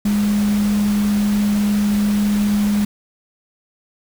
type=tone in noise; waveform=sine; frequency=206.4 Hz; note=G#3; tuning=10 cents flat; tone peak=-14 dBFS; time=0.05-2.85 s; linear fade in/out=5 ms; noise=pink; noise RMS=-30 dBFS; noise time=0.05-2.85 s; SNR=+13 dB; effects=none